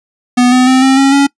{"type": "tone with pitch steps", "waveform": "square", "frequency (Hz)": [246.9, 253.1, 259.5, 266, 272.7, 279.5], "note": ["B3", "B3", "C4", "C4", "C#4", "C#4"], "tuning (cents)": [0, 43, -14, 29, -28, 14], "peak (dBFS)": -6, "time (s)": [0.37, 1.27], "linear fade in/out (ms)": 10, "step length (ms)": 150, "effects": ["noise-tail reverb RT60 0.1 s tail -23 dB re dry", "resampled to 22050 Hz"]}